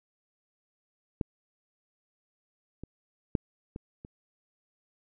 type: clicks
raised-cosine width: 3 ms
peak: -16 / -27 / -12 / -25 / -30 dBFS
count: 5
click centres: 1.212 / 2.836 / 3.352 / 3.761 / 4.049 s
effects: none